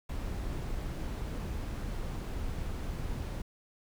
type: noise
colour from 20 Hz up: brown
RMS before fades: -36 dBFS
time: 0.09-3.42 s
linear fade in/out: 5 ms
effects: none